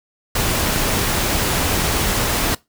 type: noise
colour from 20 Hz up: pink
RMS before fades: -19 dBFS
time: 0.35-2.55 s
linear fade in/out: 5 ms
effects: noise-tail reverb RT60 0.2 s tail -21 dB re dry